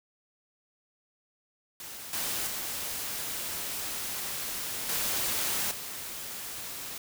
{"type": "noise with level steps", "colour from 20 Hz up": "white", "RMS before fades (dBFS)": [-42, -32, -35, -30, -39], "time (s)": [1.8, 6.98], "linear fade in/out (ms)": 2, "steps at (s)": [2.13, 2.47, 4.89, 5.71], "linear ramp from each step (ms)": 2, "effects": []}